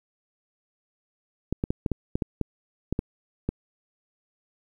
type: clicks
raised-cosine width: 3 ms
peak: -12 dBFS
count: 11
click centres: 1.526 / 1.639 / 1.705 / 1.862 / 1.917 / 2.155 / 2.222 / 2.413 / 2.926 / 2.991 / 3.49 s
effects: 9-bit

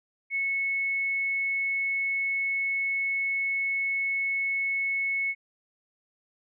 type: tone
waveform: sine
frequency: 2200 Hz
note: C#7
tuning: 14 cents flat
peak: -25 dBFS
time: 0.3-5.35 s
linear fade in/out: 50 ms
effects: none

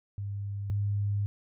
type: tone pair in turn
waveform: sine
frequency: 100.6 / 101.71 Hz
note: G2 / G#2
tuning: +45 / -36 cents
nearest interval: unison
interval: 19 cents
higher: second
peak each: -32 / -26 dBFS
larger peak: second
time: 0.18-0.7 / 0.7-1.26 s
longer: second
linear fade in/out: 0 ms
effects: none

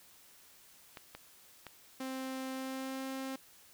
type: clicks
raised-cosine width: 0.3 ms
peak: -29 dBFS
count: 3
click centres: 0.972 / 1.15 / 1.667 s
type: tone with pitch glide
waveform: sawtooth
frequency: 262.6 to 265.8 Hz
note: C4 to C4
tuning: +6 to +27 cents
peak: -34 dBFS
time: 2-3.36 s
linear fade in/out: 5 ms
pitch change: +21 cents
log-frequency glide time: 2.51-3.05 s
effects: white hiss -60 dBFS RMS until 3.73 s

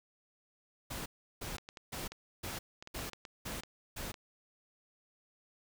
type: noise bursts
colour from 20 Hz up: pink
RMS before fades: -41 dBFS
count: 7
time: 0.9-4.12 s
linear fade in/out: 10 ms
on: 160 ms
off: 350 ms
type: clicks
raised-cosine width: 0.2 ms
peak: -29 dBFS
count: 12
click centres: 1.583 / 1.689 / 1.772 / 2.12 / 2.825 / 2.874 / 2.992 / 3.133 / 3.252 / 3.521 / 3.635 / 4.142 s
effects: none

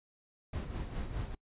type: noise with tremolo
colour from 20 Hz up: brown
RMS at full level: -36 dBFS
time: 0.53-1.35 s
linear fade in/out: 5 ms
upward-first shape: sine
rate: 4.9 Hz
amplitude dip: 55%
effects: noise-tail reverb RT60 0.1 s tail -25 dB re dry + resampled to 8000 Hz

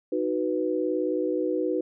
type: chord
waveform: sine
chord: B major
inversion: first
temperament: equal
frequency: 311.1 / 370 / 493.9 Hz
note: D#4 / F#4 / B4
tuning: 0 / 0 / 0 cents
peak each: -28 dBFS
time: 0.12-1.81 s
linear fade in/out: 5 ms
effects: none

